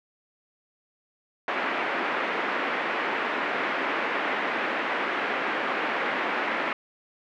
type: band-pass noise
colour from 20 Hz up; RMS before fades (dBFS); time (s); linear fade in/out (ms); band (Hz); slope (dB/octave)
white; -28; 1.48-6.73; 2; 240 to 2200; 24
effects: none